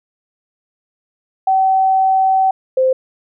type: tone pair in turn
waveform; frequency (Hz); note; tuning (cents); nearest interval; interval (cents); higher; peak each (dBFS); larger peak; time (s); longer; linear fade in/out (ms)
sine; 764 / 520; G5 / C5; -45 / -11; perfect fifth; 666; first; -10; neither; 1.47-2.51 / 2.77-2.93; first; 5
effects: none